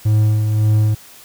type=tone with tremolo; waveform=triangle; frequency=107.4 Hz; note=A2; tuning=41 cents flat; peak=-8 dBFS; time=0.05-0.95 s; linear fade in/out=10 ms; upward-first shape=sine; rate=1.8 Hz; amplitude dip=40%; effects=white hiss -42 dBFS RMS until 1.24 s